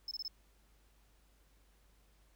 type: tone bursts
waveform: triangle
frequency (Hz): 5240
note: E8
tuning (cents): -11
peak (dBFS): -37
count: 4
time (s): 0.08-0.28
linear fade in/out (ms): 2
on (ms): 32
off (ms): 24
effects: added 50 Hz sine -66 dBFS peak until 2.35 s + pink hiss -72 dBFS RMS until 2.35 s